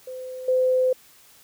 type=tone with level steps; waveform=sine; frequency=512 Hz; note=C5; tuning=38 cents flat; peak=-32 / -17 dBFS; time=0.07-0.93 s; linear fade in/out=5 ms; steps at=0.48 s; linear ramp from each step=5 ms; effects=white hiss -53 dBFS RMS until 1.43 s